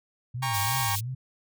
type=tone with vibrato; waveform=sine; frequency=114.8 Hz; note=A#2; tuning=26 cents flat; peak=-30 dBFS; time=0.34-1.15 s; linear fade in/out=10 ms; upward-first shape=sine; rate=2.9 Hz; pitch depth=220 cents each way
type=chord; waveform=sawtooth; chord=G diminished; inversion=none; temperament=equal with one note detuned; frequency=800.9 / 932.3 / 1108.7 Hz; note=G5 / Bb5 / Db6; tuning=+37 / 0 / 0 cents; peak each=-28 dBFS; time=0.42-0.96 s; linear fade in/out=10 ms
type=band-stop noise; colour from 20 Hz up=white; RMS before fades=-32 dBFS; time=0.53-1.01 s; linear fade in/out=20 ms; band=100 to 3000 Hz; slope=24 dB/octave
effects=none